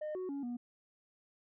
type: tone with pitch steps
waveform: sine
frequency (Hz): 610 / 369.9 / 280.3 / 241.9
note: D#5 / F#4 / C#4 / B3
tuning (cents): -34 / 0 / +19 / -36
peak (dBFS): -34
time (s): 0.01-0.57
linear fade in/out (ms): 10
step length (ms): 140
effects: tanh soft clip ceiling -36 dBFS